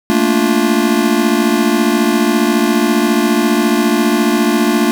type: chord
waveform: square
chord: Bb major seventh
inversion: third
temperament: just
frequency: 218.5 / 233.1 / 291.4 / 349.6 Hz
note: A3 / Bb3 / D4 / F4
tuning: -12 / 0 / -13 / +2 cents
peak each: -17 dBFS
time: 0.1-4.91 s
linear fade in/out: 0 ms
effects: none